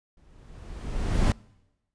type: noise with exponential growth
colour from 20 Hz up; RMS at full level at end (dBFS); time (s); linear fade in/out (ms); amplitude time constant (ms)
brown; -18; 0.17-1.32; 2; 250
effects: noise-tail reverb RT60 1.0 s tail -25 dB re dry + resampled to 22050 Hz

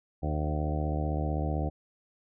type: harmonic tone with a mistuned harmonic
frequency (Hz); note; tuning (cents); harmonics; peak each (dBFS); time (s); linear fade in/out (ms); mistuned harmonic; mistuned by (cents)
75.7; D#2; -47; 1 / 2 / 3 / 4 / 5 / 6 / 7 / 8 / 9 / 10; -30 / -33 / -41 / -37 / -43 / -43 / -41 / -44 / -41 / -40; 0.22-1.7; 20; 8; -15
effects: none

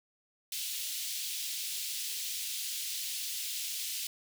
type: high-pass noise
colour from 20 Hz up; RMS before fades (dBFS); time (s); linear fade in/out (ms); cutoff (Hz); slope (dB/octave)
pink; -37; 0.52-4.07; 2; 3000; 24
effects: none

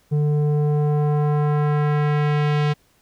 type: tone with low-pass filter sweep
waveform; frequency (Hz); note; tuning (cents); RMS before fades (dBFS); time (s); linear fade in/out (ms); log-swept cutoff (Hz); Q
square; 148.4; D3; +18; -19; 0.11-2.74; 20; 340 to 3500; 1.1
effects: pink hiss -60 dBFS RMS until 3.01 s

